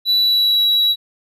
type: tone with pitch glide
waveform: triangle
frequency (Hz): 3951 to 3897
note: B7 to B7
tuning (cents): 0 to -24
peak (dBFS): -11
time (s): 0.05-0.96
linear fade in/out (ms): 50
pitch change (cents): -24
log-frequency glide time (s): 0.18-0.64
effects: none